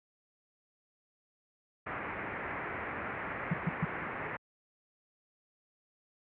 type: low-pass noise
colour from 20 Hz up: white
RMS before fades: -39 dBFS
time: 1.86-4.37 s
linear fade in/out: 10 ms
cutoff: 2200 Hz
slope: 48 dB/octave
type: tone bursts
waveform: sine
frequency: 166.2 Hz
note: E3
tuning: 15 cents sharp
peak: -26 dBFS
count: 3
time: 3.51-3.848 s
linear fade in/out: 5 ms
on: 26 ms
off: 130 ms
effects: high-pass 60 Hz 12 dB/octave